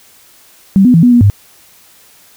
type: tone with pitch steps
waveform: sine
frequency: 194 / 249.3 / 165.4 / 245 / 240.4 / 101 Hz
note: G3 / B3 / E3 / B3 / B3 / G#2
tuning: -18 / +16 / +6 / -14 / -46 / -48 cents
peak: -3 dBFS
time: 0.76-1.3 s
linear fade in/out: 0 ms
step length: 90 ms
effects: white hiss -44 dBFS RMS until 2.36 s